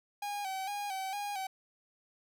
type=tone with vibrato; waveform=45% pulse; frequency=791 Hz; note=G5; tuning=15 cents sharp; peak=-35 dBFS; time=0.22-1.47 s; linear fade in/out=5 ms; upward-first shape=square; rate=2.2 Hz; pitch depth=58 cents each way; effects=none